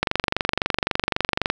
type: click train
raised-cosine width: 0.3 ms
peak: -3 dBFS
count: 36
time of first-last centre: 0.03-1.501 s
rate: 23.8 Hz
effects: none